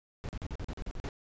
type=noise bursts; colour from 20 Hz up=brown; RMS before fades=-37 dBFS; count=10; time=0.24-1.089 s; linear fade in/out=0 ms; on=48 ms; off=41 ms; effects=resampled to 16000 Hz